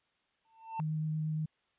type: tone with exponential growth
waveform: triangle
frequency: 896 Hz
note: A5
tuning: 31 cents sharp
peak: -30 dBFS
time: 0.45-0.8 s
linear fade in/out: 0 ms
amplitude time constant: 74 ms
type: tone with vibrato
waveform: sine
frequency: 155.56 Hz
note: D#3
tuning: in tune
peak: -31 dBFS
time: 0.79-1.46 s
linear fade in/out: 10 ms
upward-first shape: sine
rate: 8.6 Hz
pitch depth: 9 cents each way
effects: white hiss -75 dBFS RMS until 1.78 s + resampled to 8000 Hz